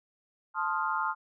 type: chord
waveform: sine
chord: F dominant seventh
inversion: first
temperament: equal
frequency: 880 / 1046.5 / 1244.5 / 1396.9 Hz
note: A5 / C6 / Eb6 / F6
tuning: 0 / 0 / 0 / 0 cents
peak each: -33 dBFS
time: 0.54-1.15 s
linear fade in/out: 50 ms
effects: none